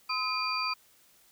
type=tone cluster; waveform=sine; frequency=1026 / 1271 / 2427 / 4693 Hz; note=C6 / D#6 / D#7 / D8; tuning=-34 / +36 / -44 / -2 cents; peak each=-35 / -34 / -34 / -33 dBFS; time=0.09-0.74 s; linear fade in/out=10 ms; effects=white hiss -62 dBFS RMS until 1.31 s